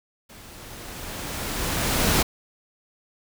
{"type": "noise with level ramp", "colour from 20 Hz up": "pink", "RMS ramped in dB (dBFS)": [-46, -19], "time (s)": [0.29, 2.23], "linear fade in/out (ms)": 10, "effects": []}